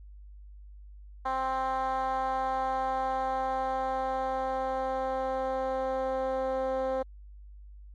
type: tone with band-pass filter sweep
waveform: 10% pulse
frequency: 262.8 Hz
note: C4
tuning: 8 cents sharp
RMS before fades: -30 dBFS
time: 1.25-7.03 s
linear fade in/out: 10 ms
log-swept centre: 900 to 530 Hz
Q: 2.6
effects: added 50 Hz sine -45 dBFS peak until 7.94 s + MP3 48 kbps